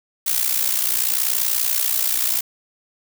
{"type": "noise with amplitude modulation", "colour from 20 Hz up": "blue", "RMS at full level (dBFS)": -17, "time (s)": [0.26, 2.41], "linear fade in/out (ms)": 10, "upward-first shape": "sine", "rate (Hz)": 60.7, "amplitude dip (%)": 75, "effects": []}